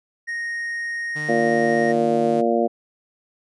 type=tone; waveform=triangle; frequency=1864 Hz; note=A#6; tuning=1 cent flat; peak=-23 dBFS; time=0.27-1.93 s; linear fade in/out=20 ms
type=tone with pitch glide; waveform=sawtooth; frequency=151.4 to 152.72 Hz; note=D#3 to D#3; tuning=-47 to -32 cents; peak=-27 dBFS; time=1.15-2.42 s; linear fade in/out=20 ms; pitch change=+15 cents; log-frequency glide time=1.75-2.15 s
type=harmonic tone; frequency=116.4 Hz; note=A#2; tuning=2 cents flat; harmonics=2 / 3 / 4 / 5 / 6; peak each=-23 / -23 / -23 / -23 / -23 dBFS; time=1.28-2.68 s; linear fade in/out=20 ms
effects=resampled to 24000 Hz